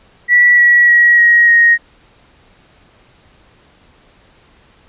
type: tone with pitch steps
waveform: sine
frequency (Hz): 1948 / 1929 / 1910.1 / 1891.5 / 1873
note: B6 / B6 / A#6 / A#6 / A#6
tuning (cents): -24 / -41 / +42 / +25 / +8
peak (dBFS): -5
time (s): 0.28-1.78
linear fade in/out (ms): 50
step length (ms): 300
effects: pink hiss -49 dBFS RMS until 4.88 s + resampled to 8000 Hz